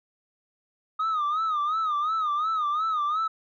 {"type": "tone with vibrato", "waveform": "sine", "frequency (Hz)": 1242, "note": "D#6", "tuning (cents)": -3, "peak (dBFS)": -21, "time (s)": [0.99, 3.28], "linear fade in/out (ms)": 10, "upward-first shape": "sine", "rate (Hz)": 2.8, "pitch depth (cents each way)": 110, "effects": ["tanh soft clip ceiling -22 dBFS"]}